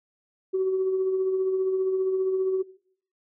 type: tone with tremolo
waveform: sine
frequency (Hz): 378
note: F#4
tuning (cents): +37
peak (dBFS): -19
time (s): 0.53-2.63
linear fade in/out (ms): 20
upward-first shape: triangle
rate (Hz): 15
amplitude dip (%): 40
effects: noise-tail reverb RT60 0.6 s tail -21 dB re dry + tanh soft clip ceiling -17 dBFS